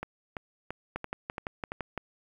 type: two click trains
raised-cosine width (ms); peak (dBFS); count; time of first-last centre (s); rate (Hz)
0.5; -18 / -20; 7 / 6; 0.96-1.977 / 0.03-1.719; 5.9 / 2.96
effects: 9-bit